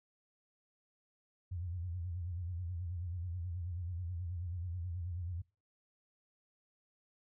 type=tone with vibrato; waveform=sine; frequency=87.7 Hz; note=F2; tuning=8 cents sharp; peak=-37 dBFS; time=1.51-5.42 s; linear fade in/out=10 ms; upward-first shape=sine; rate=9.3 Hz; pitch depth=100 cents each way; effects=noise-tail reverb RT60 0.3 s tail -23 dB re dry